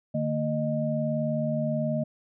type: tone cluster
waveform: sine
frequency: 149.5 / 228.3 / 617 Hz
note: D3 / A#3 / D#5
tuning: +31 / -36 / -15 cents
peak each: -29 dBFS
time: 0.14-2.04 s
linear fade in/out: 10 ms
effects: none